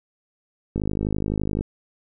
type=click train; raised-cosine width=3 ms; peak=-12 dBFS; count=45; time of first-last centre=0.76-1.609 s; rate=51.8 Hz; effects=none